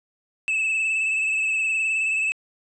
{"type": "tone with vibrato", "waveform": "triangle", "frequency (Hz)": 2613, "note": "E7", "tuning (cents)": -16, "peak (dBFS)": -19, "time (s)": [0.48, 2.32], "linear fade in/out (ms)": 0, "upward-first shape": "sine", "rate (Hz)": 19, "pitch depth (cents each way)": 37, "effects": ["resampled to 24000 Hz"]}